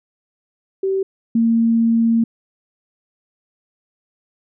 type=tone pair in turn; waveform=sine; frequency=385.3 / 229.1 Hz; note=G4 / A#3; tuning=-30 / -30 cents; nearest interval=major sixth; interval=900 cents; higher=first; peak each=-16 / -12 dBFS; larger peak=second; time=0.83-1.03 / 1.35-2.24 s; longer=second; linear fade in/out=5 ms; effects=none